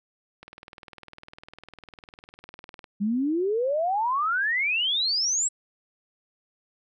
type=click train; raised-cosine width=0.3 ms; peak=-27 dBFS; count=49; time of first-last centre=0.43-2.842 s; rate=19.9 Hz
type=exponential sweep; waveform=sine; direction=up; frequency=196 to 7902 Hz; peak=-22 dBFS; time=3-5.49 s; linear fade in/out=20 ms
effects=none